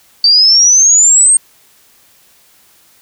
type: exponential sweep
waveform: sine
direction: up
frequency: 4594 to 8590 Hz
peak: -4 dBFS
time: 0.24-1.37 s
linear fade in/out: 2 ms
effects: white hiss -48 dBFS RMS until 3.01 s